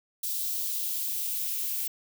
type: noise with high-pass filter sweep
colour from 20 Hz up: violet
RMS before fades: -31 dBFS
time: 0.23-1.88 s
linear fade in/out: 5 ms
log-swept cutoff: 3700 to 2300 Hz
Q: 1.7
effects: none